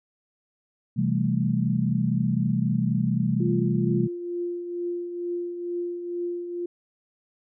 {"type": "chord", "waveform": "sine", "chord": "A minor seventh", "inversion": "first", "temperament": "equal with one note detuned", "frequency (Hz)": [128.71, 164.81, 196, 220], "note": ["C3", "E3", "G3", "A3"], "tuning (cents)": [-28, 0, 0, 0], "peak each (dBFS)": [-26, -27, -26, -27], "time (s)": [0.96, 4.08], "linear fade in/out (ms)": 20}
{"type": "tone with tremolo", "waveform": "sine", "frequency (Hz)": 349.2, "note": "F4", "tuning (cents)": 0, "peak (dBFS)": -25, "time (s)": [3.4, 6.66], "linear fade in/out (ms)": 5, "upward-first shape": "triangle", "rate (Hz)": 2.2, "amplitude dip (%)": 55}
{"effects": []}